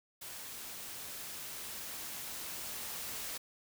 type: noise with level ramp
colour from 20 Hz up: white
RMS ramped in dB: -46 to -41 dBFS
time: 0.21-3.38 s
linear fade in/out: 10 ms
effects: none